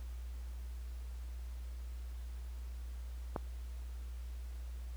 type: click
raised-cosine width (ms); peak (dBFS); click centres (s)
1; -21; 3.362
effects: added 60 Hz sine -41 dBFS peak until 4.96 s + pink hiss -62 dBFS RMS until 4.96 s